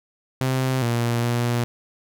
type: tone with pitch steps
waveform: sawtooth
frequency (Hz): 130.4 / 118.3 / 119.8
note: C3 / A#2 / A#2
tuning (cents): -5 / +26 / +48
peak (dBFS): -16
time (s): 0.41-1.64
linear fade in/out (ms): 0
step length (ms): 410
effects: none